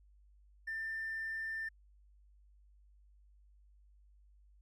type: tone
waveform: triangle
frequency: 1789 Hz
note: A6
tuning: 28 cents sharp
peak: -34 dBFS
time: 0.67-1.69 s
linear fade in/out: 10 ms
effects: tanh soft clip ceiling -34 dBFS + added 50 Hz sine -61 dBFS peak until 4.61 s